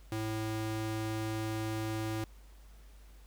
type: ring-modulated tone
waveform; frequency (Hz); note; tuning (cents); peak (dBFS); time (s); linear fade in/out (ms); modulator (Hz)
square; 219.1; A3; -7; -31; 0.12-2.24; 0; 111
effects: added 50 Hz sine -52 dBFS peak until 3.26 s + pink hiss -64 dBFS RMS until 3.26 s